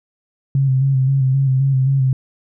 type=tone with vibrato; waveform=sine; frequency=133.9 Hz; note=C3; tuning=40 cents sharp; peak=-12 dBFS; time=0.55-2.13 s; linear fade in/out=2 ms; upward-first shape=square; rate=3.8 Hz; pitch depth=36 cents each way; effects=none